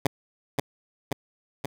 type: tone with echo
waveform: 10% pulse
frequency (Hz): 138.59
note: C#3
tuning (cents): 0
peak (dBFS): -11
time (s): 0.05-0.07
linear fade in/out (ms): 5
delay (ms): 530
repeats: 3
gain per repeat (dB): -3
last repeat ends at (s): 1.66
effects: none